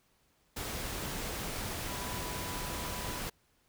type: tone in noise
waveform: sine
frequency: 987.8 Hz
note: B5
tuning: in tune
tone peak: -45 dBFS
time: 1.87-3.19 s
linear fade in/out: 10 ms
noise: pink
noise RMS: -38 dBFS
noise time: 0.56-3.3 s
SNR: -10 dB
effects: pink hiss -71 dBFS RMS until 3.68 s